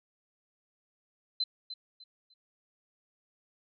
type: tone with echo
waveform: sine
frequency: 4061 Hz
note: B7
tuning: 48 cents sharp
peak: -27 dBFS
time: 1.4-1.44 s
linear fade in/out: 5 ms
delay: 300 ms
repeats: 3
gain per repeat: -11 dB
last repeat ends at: 2.34 s
effects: none